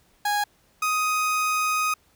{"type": "tone pair in turn", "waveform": "30% pulse", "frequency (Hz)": [826, 1251.6], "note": ["G#5", "D#6"], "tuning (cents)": [-10, 10], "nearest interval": "perfect fifth", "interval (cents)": 720, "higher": "second", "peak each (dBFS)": -19, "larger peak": "neither", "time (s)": [[0.25, 0.44], [0.82, 1.94]], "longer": "second", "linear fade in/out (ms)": 5, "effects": ["pink hiss -62 dBFS RMS until 2.15 s"]}